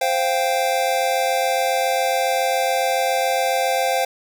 square chord, C suspended fourth, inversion none, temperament just, 523.3 / 697.7 / 784.9 Hz, C5 / F5 / G5, 0 / -2 / +2 cents, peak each -23 dBFS, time 0.01-4.05 s, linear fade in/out 5 ms, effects none

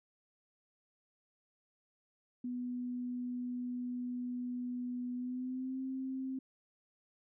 sine tone with pitch glide, 246.9 to 263.1 Hz, B3 to C4, 0 to +10 cents, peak -36 dBFS, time 2.44-6.39 s, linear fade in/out 5 ms, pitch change +110 cents, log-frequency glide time 5.14-5.8 s, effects none

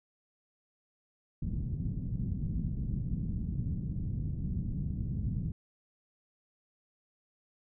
white low-pass noise, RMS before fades -34 dBFS, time 1.42-5.52 s, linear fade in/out 5 ms, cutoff 180 Hz, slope 24 dB/octave, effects none

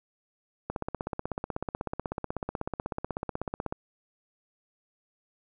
click train, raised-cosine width 1 ms, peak -17 dBFS, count 50, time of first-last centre 0.7-3.725 s, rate 16.2 Hz, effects none

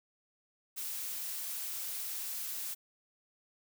blue noise, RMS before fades -39 dBFS, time 0.76-2.75 s, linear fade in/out 20 ms, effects none

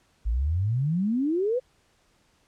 sine exponential sweep, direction up, 51.2 to 524 Hz, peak -22 dBFS, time 0.25-1.6 s, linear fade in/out 20 ms, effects pink hiss -65 dBFS RMS until 2.47 s + low-pass 9000 Hz 12 dB/octave

